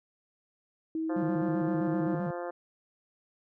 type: tone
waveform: sine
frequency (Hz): 320.7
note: E4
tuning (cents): -48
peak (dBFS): -29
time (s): 0.95-2.15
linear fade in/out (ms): 2
type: harmonic tone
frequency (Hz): 174.61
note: F3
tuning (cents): 0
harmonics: 2 / 3 / 4 / 5 / 6 / 7 / 8 / 9 / 10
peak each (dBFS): -39 / -37 / -40 / -46 / -47 / -48 / -50 / -52 / -53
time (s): 1.09-2.51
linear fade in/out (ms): 10
type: tone with vibrato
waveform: triangle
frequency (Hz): 173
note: F3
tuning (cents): -16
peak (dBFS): -29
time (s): 1.16-2.31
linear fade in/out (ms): 5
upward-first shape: square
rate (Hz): 7.7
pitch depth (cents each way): 160
effects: none